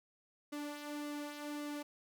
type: tone with flanger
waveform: sawtooth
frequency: 293.7 Hz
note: D4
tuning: in tune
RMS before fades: -43 dBFS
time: 0.52-1.83 s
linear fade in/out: 10 ms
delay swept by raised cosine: 1.2 to 3.3 ms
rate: 1.8 Hz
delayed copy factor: -0.5
effects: none